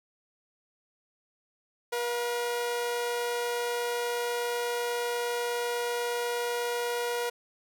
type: tone pair together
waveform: sawtooth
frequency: 480.2 / 706.2 Hz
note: B4 / F5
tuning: -49 / +19 cents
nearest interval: perfect fifth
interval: 668 cents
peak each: -25 / -36 dBFS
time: 1.92-7.3 s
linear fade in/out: 10 ms
effects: none